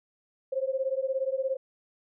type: beating tone pair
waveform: sine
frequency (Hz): 523.3 / 540.3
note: C5 / C#5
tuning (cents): 0 / -44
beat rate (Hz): 17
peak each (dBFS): -29 / -30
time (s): 0.52-1.57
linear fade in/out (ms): 10
effects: none